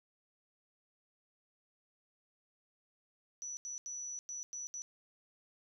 sine tone bursts at uneven times, 5920 Hz, F#8, in tune, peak -40 dBFS, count 6, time 3.42-3.57 / 3.65-3.78 / 3.86-4.19 / 4.29-4.43 / 4.53-4.67 / 4.74-4.82 s, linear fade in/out 0 ms, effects none

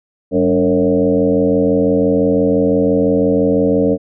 sine tone with frequency modulation, 370.7 Hz, F#4, 3 cents sharp, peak -10 dBFS, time 0.31-3.98 s, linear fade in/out 50 ms, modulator 85.9 Hz, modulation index 2.3, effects none

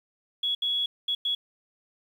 sine tone bursts at uneven times, 3359 Hz, G#7, 19 cents sharp, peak -24 dBFS, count 4, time 0.43-0.55 / 0.62-0.86 / 1.08-1.15 / 1.25-1.35 s, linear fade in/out 5 ms, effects 9-bit

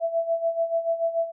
sine tone with tremolo, 665 Hz, E5, 15 cents sharp, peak -19 dBFS, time 0-1.32 s, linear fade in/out 50 ms, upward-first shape sine, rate 6.9 Hz, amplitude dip 75%, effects none

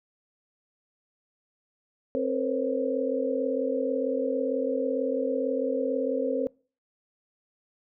sine tone cluster, 264.8 / 459.6 / 506 / 544 Hz, C4 / A#4 / B4 / C#5, +21 / -25 / +42 / -33 cents, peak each -30 dBFS, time 2.15-6.47 s, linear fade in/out 0 ms, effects noise-tail reverb RT60 0.4 s tail -25 dB re dry

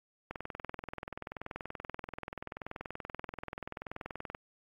click train, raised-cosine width 0.5 ms, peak -24 dBFS, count 85, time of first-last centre 0.31-4.348 s, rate 20.8 Hz, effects AAC 32 kbps

